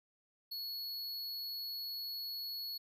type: tone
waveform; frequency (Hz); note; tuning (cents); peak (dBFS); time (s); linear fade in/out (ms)
square; 4369; C#8; -26; -40; 0.51-2.78; 10
effects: none